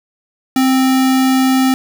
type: tone with sample-and-hold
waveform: sine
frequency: 261.6 Hz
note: C4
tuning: in tune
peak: -9 dBFS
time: 0.56-1.74 s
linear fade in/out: 2 ms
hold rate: 1050 Hz
effects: none